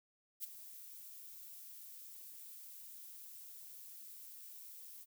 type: noise with ADSR envelope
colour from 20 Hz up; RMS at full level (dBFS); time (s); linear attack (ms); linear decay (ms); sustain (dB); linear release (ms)
violet; -40; 0.4-5.06; 40; 12; -13; 43
effects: none